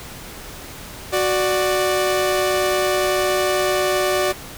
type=tone pair together; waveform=sawtooth; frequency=369.9 / 589.7 Hz; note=F#4 / D5; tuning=0 / +7 cents; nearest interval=minor sixth; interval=807 cents; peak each=-16 dBFS; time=1.12-4.33 s; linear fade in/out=20 ms; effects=pink hiss -36 dBFS RMS until 4.57 s